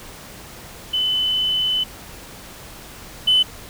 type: tone pair in turn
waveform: sine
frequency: 3019 / 3019 Hz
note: F#7 / F#7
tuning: +34 / +34 cents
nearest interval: unison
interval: 0 cents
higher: neither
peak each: -17 / -11 dBFS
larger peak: second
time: 0.93-1.84 / 3.27-3.43 s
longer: first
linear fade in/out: 10 ms
effects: tanh soft clip ceiling -8 dBFS + pink hiss -39 dBFS RMS until 3.69 s